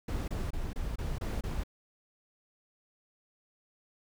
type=noise bursts; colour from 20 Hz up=brown; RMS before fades=-34 dBFS; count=7; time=0.08-1.636 s; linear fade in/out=5 ms; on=200 ms; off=26 ms; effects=none